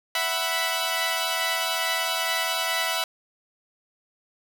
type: chord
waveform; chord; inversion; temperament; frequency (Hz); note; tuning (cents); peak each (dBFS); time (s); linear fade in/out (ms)
10% pulse; E suspended second; none; equal with one note detuned; 659.3 / 743.4 / 987.8; E5 / F#5 / B5; 0 / +8 / 0; -19 / -21 / -20; 0.15-3.04; 2
effects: none